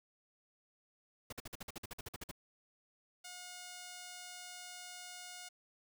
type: noise bursts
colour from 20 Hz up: pink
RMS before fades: -45 dBFS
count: 14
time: 1.3-2.314 s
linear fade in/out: 5 ms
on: 26 ms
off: 50 ms
type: tone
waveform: 5% pulse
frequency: 720 Hz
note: F#5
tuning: 47 cents flat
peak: -36 dBFS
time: 3.24-5.49 s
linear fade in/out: 10 ms
effects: none